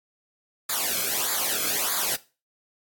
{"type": "noise with flanger", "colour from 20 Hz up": "white", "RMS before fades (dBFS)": -26, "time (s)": [0.69, 2.16], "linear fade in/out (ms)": 5, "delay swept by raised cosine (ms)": [0.35, 1.09], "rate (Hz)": 1.6, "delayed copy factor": -0.9, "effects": ["noise-tail reverb RT60 0.3 s tail -17 dB re dry", "AAC 64 kbps"]}